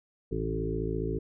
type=harmonic tone with a mistuned harmonic; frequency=54.9 Hz; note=A1; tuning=3 cents flat; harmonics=1 / 2 / 3 / 5 / 6 / 7 / 8; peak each=-35 / -37 / -36 / -38 / -39 / -35 / -36 dBFS; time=0.31-1.19 s; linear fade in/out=10 ms; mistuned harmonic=2; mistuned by=+25 cents; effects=none